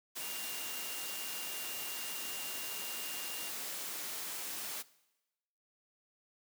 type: tone in noise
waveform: sine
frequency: 2800 Hz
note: F7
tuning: 4 cents sharp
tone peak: -46 dBFS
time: 0.2-3.51 s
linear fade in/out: 20 ms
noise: white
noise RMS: -41 dBFS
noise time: 0.15-4.83 s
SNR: -8 dB
effects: noise-tail reverb RT60 1.0 s tail -20 dB re dry + high-pass 200 Hz 12 dB/octave